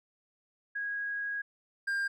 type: tone pair in turn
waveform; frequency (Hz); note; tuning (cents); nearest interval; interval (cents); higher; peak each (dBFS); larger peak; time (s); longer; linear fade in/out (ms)
sine / triangle; 1648 / 1600.2; G#6 / G6; -14 / +35; minor second; 51; first; -32 / -27; second; 0.75-1.42 / 1.87-2.08; first; 10
effects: none